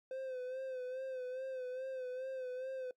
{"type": "tone with vibrato", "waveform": "triangle", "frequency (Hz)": 515, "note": "C5", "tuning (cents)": -28, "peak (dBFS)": -37, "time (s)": [0.11, 2.91], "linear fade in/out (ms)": 2, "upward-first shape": "sine", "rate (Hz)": 2.4, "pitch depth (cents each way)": 49, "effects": ["noise-tail reverb RT60 0.1 s tail -22 dB re dry", "MP3 96 kbps"]}